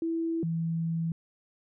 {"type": "tone pair in turn", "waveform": "sine", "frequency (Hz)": [329.6, 164.8], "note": ["E4", "E3"], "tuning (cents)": [0, 0], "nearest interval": "octave", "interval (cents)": 1200, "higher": "first", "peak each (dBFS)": -27, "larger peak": "neither", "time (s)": [[0.02, 0.43], [0.43, 1.12]], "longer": "second", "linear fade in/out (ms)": 2, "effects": []}